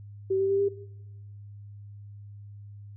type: tone with pitch steps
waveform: sine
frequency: 383.4 / 388.8 / 394.2 / 399.7 Hz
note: G4 / G4 / G4 / G4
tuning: -38 / -14 / +10 / +34 cents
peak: -22 dBFS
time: 0.3-0.688 s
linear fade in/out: 10 ms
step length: 97 ms
effects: noise-tail reverb RT60 0.9 s tail -17 dB re dry + added 102 Hz sine -42 dBFS peak until 2.96 s